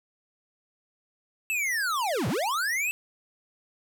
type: linear two-way sweep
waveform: square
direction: down then up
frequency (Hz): 2675 to 94.7 to 2675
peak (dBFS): -26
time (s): 1.5-2.91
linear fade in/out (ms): 0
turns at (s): 2.28
effects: none

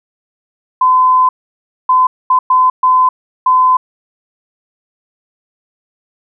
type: tone bursts at uneven times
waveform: sine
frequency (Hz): 1020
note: C6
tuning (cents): -44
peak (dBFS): -6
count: 6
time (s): 0.81-1.29 / 1.89-2.07 / 2.3-2.39 / 2.5-2.7 / 2.83-3.09 / 3.46-3.77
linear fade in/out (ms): 5
effects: none

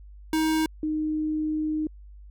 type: tone pair in turn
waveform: square / sine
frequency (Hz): 315.7 / 308.7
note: D#4 / D#4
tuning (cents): +25 / -14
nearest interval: unison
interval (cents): 39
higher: first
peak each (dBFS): -22 / -24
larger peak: first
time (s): 0.33-0.66 / 0.83-1.87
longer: second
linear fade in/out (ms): 2
effects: added 50 Hz sine -43 dBFS peak until 2.3 s

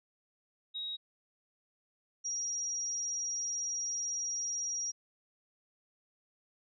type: tone pair in turn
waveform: sine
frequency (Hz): 3800 / 5694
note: A#7 / F8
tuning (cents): +33 / +33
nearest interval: perfect fifth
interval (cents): 700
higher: second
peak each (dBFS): -36 / -33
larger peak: second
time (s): 0.74-0.97 / 2.24-4.92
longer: second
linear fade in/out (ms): 20
effects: none

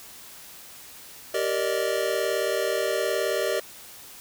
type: chord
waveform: square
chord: Eb major seventh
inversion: first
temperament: just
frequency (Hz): 388.9 / 466.7 / 583.4 / 622.3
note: G4 / Bb4 / D5 / Eb5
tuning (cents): -14 / +2 / -12 / 0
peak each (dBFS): -30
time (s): 1.34-3.6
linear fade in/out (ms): 5
effects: white hiss -45 dBFS RMS until 4.2 s

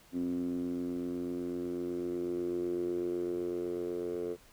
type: tone with band-pass filter sweep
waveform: 10% pulse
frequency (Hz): 88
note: F2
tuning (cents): +14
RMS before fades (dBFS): -35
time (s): 0.12-4.37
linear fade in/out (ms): 50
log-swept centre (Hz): 270 to 410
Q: 6.2
effects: pink hiss -60 dBFS RMS until 4.52 s

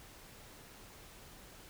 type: silence
effects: pink hiss -55 dBFS RMS until 1.69 s

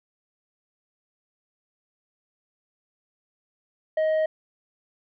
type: tone with tanh clipping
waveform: sine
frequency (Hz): 628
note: D#5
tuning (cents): +16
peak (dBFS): -21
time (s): 3.97-4.26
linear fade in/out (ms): 5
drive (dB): 5
effects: none

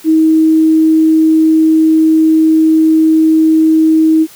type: tone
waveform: sine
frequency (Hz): 317.6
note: D#4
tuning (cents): +36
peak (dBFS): -5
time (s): 0.04-4.27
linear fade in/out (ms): 50
effects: white hiss -38 dBFS RMS until 4.35 s

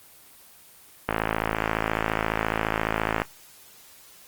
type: click train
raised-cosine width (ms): 0.5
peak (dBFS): -7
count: 117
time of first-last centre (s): 1.09-3.218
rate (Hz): 54.5
effects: white hiss -51 dBFS RMS until 4.27 s + Opus 24 kbps

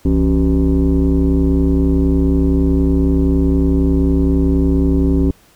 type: tone with frequency modulation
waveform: sine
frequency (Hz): 171.4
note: F3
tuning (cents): -32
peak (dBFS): -9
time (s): 0.05-5.31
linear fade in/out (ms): 5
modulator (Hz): 104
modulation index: 1.7
effects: tanh soft clip ceiling -7 dBFS + pink hiss -50 dBFS RMS until 5.55 s

